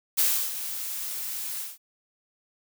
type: noise with ADSR envelope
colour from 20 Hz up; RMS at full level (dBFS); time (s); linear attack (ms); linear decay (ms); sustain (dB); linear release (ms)
blue; -21; 0.17-1.78; 19; 310; -12; 180
effects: none